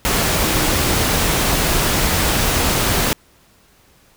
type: tone in noise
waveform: sine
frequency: 311.1 Hz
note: D#4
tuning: in tune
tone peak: -26 dBFS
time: 0.42-0.74 s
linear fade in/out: 0 ms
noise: pink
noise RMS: -17 dBFS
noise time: 0.05-3.13 s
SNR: -12 dB
effects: pink hiss -53 dBFS RMS until 4.16 s